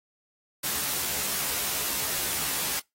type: noise with comb filter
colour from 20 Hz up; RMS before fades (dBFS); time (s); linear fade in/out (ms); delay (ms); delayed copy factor
white; -29; 0.63-2.8; 10; 14; +0.95
effects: noise-tail reverb RT60 0.2 s tail -25 dB re dry + AAC 48 kbps

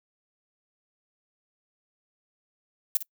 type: noise with echo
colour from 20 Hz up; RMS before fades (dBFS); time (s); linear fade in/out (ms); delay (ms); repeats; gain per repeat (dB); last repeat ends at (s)
violet; -23; 2.95-2.97; 0; 55; 1; -12; 3.025
effects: noise-tail reverb RT60 0.1 s tail -23 dB re dry

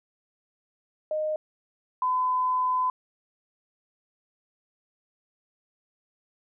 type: tone pair in turn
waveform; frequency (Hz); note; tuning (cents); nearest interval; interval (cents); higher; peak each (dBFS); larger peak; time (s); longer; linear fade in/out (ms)
sine; 617 / 1012.1; D#5 / B5; -15 / +42; major sixth; 857; second; -25 / -22; second; 1.11-1.36 / 2.02-2.9; second; 2
effects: none

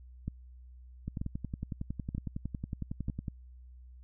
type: two click trains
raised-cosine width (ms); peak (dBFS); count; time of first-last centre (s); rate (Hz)
5; -23 / -22; 25 / 4; 1.08-3.282 / 0.28-3.084; 10.9 / 1.07
effects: added 62 Hz sine -49 dBFS peak until 4.03 s

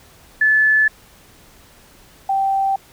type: tone pair in turn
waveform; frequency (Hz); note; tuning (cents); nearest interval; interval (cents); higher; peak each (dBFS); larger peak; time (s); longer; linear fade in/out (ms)
sine; 1734 / 779.8; A6 / G5; -26 / -9; octave + major second; 1383; first; -11 / -15; first; 0.41-0.88 / 2.29-2.76; neither; 5
effects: pink hiss -48 dBFS RMS until 2.92 s

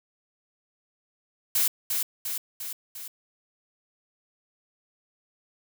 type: noise with echo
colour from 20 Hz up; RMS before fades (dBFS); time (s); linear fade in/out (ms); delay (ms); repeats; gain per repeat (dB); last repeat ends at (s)
blue; -23; 1.55-1.68; 5; 350; 4; -4; 3.08
effects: none

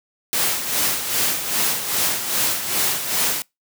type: noise with tremolo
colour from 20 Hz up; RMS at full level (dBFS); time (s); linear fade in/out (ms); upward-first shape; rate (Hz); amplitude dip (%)
white; -19; 0.33-3.42; 0; sine; 2.5; 60
effects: noise-tail reverb RT60 0.2 s tail -25 dB re dry + high-pass 100 Hz 12 dB/octave

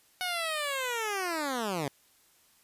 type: linear sweep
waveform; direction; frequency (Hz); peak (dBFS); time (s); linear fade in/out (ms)
10% pulse; down; 740 to 132.4; -22; 0.21-1.88; 0
effects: white hiss -64 dBFS RMS until 2.63 s + resampled to 32000 Hz

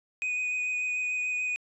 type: tone with vibrato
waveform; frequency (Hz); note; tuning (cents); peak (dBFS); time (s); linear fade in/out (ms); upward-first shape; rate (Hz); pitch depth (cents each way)
triangle; 2489; D#7; 0; -26; 0.22-1.56; 0; sine; 6.8; 14
effects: resampled to 24000 Hz

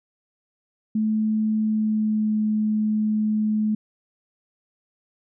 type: tone with pitch glide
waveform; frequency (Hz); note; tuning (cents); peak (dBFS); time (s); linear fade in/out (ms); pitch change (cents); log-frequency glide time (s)
sine; 216.7 to 214.3; A3 to A3; -26 to -45; -19; 0.95-3.75; 5; -19; 1.61-2.35
effects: none

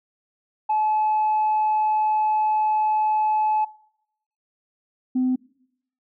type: tone pair in turn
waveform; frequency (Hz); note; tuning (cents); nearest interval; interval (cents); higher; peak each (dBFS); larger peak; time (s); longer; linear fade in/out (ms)
sine; 859 / 255.4; A5 / C4; -42 / -42; octave + major sixth; 2100; first; -17; neither; 0.69-3.65 / 5.15-5.36; first; 10
effects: noise-tail reverb RT60 0.8 s tail -24 dB re dry + tanh soft clip ceiling -15 dBFS

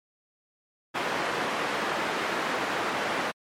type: band-pass noise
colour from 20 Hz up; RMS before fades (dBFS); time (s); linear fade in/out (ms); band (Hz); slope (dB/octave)
white; -29; 0.94-3.32; 20; 220 to 1600; 12
effects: MP3 64 kbps

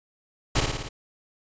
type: noise with echo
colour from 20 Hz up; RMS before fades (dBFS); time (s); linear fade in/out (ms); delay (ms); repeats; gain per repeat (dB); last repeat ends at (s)
pink; -21; 0.55-0.61; 10; 56; 5; -3; 0.89
effects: resampled to 16000 Hz

